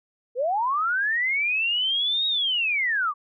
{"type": "linear two-way sweep", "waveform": "sine", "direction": "up then down", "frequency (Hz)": [457.3, 3800, 1112], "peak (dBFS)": -21, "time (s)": [0.35, 3.14], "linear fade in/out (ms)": 50, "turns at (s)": 2.27, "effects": []}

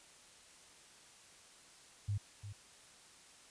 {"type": "tone with echo", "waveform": "sine", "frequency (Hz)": 101.9, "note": "G#2", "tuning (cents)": -32, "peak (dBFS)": -33, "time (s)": [2.08, 2.18], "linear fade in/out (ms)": 10, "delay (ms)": 350, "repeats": 1, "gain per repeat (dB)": -11, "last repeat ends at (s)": 2.53, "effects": ["white hiss -60 dBFS RMS until 3.5 s", "resampled to 22050 Hz"]}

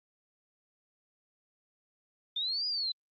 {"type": "linear two-way sweep", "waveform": "sine", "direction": "up then down", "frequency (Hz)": [3543, 4949, 3973], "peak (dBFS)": -30, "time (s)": [2.36, 2.92], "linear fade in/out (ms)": 5, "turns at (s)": 2.67, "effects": ["Opus 24 kbps"]}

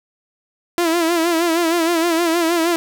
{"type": "tone with vibrato", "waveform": "sawtooth", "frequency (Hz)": 335.6, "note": "E4", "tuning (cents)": 31, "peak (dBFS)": -11, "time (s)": [0.78, 2.76], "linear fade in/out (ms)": 0, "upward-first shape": "sine", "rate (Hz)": 6.4, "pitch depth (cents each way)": 74, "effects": []}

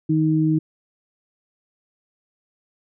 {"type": "tone pair together", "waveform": "sine", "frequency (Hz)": [156.7, 313.4], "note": ["D#3", "D#4"], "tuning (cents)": [13, 13], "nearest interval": "octave", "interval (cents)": 1200, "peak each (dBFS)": [-19, -18], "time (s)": [0.09, 0.59], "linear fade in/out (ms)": 10, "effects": []}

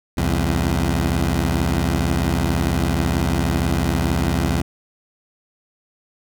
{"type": "beating tone pair", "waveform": "15% pulse", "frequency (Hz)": [66.4, 84.4], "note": ["C2", "E2"], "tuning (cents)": [26, 41], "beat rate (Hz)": 18, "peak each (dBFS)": [-14, -14], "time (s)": [0.17, 4.62], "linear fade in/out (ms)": 10, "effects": []}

